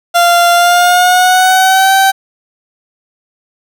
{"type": "tone with pitch glide", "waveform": "30% pulse", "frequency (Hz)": [693, 773.4], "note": ["F5", "G5"], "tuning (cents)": [-14, -24], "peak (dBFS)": -3, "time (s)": [0.14, 2.12], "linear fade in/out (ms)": 20, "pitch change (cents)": 190, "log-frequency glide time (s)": [0.53, 1.93], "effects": []}